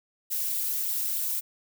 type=noise with flanger; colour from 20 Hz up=violet; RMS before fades=-29 dBFS; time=0.3-1.41 s; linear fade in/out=20 ms; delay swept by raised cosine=0.23 to 6.13 ms; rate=3.4 Hz; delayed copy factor=+0.75; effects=none